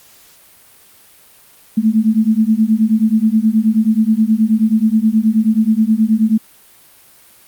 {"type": "beating tone pair", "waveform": "sine", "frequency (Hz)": [214.8, 224.2], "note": ["A3", "A3"], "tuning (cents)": [-41, 33], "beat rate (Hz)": 9.4, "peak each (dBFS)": -13, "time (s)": [1.77, 6.38], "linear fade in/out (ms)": 10, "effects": ["white hiss -46 dBFS RMS until 7.47 s", "Opus 48 kbps"]}